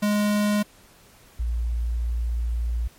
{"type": "tone pair in turn", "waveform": ["square", "sine"], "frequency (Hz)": [207.7, 58.28], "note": ["G#3", "A#1"], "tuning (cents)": [0, 0], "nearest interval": "octave + minor seventh", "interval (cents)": 2200, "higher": "first", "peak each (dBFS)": [-20, -22], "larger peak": "first", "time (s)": [[0.02, 0.63], [1.39, 2.88]], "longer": "second", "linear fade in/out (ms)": 10, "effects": ["pink hiss -53 dBFS RMS until 2.98 s", "MP3 64 kbps"]}